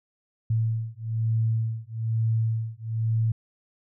sine beating tone pair, 111.9 / 113 Hz, A2 / A2, +30 / +47 cents, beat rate 1.1 Hz, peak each -26 dBFS, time 0.5-3.32 s, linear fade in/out 5 ms, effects none

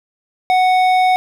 sine tone with hard clipping, 740 Hz, F#5, in tune, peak -12 dBFS, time 0.5-1.16 s, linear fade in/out 0 ms, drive 10 dB, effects none

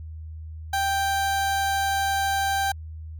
30% pulse tone, 786 Hz, G5, 4 cents sharp, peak -19 dBFS, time 0.73-2.72 s, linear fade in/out 5 ms, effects added 79 Hz sine -34 dBFS peak until 3.19 s + MP3 96 kbps

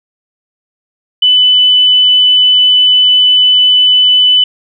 sine tone, 2998 Hz, F#7, 22 cents sharp, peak -4 dBFS, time 1.22-4.44 s, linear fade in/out 5 ms, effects none

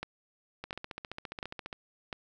two click trains, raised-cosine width 0.3 ms, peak -20 / -23 dBFS, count 4 / 17, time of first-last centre 0.03-2.128 / 0.64-1.728 s, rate 1.43 / 14.7 Hz, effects none

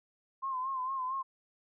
sine tone with vibrato, 1046.5 Hz, C6, in tune, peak -32 dBFS, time 0.42-1.23 s, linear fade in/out 20 ms, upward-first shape sine, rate 4.4 Hz, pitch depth 62 cents each way, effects none

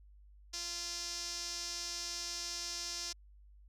sawtooth tone with band-pass filter, 345.7 Hz, F4, 18 cents flat, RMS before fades -41 dBFS, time 0.53-3.13 s, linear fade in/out 10 ms, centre 5500 Hz, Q 3.9, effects added 50 Hz sine -56 dBFS peak until 3.68 s

